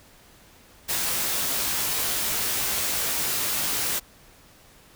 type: noise with comb filter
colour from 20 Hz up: white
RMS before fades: -26 dBFS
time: 0.88-4 s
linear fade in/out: 20 ms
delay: 18 ms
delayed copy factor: +0.65
effects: pink hiss -53 dBFS RMS until 4.95 s